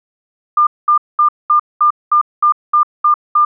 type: tone bursts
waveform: sine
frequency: 1201 Hz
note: D6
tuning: 38 cents sharp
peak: -7 dBFS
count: 10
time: 0.57-3.45 s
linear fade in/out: 5 ms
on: 99 ms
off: 210 ms
effects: none